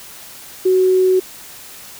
sine tone, 372.4 Hz, F#4, 11 cents sharp, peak -10 dBFS, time 0.65-1.2 s, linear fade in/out 10 ms, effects white hiss -37 dBFS RMS until 1.99 s

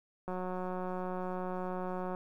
click train, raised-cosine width 1 ms, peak -25 dBFS, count 343, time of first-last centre 0.28-2.149 s, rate 183 Hz, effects 11-bit

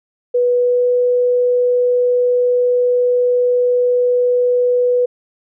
sine tone with pitch glide, 490 to 492.8 Hz, B4 to B4, -14 to -4 cents, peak -11 dBFS, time 0.34-5.06 s, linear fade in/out 10 ms, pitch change +10 cents, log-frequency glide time 0.55-0.87 s, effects none

